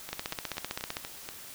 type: two click trains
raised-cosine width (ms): 0.2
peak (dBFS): -15 / -20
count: 14 / 6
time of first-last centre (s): 0.13-0.969 / 0.09-1.289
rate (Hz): 15.5 / 4.17
effects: white hiss -46 dBFS RMS until 1.54 s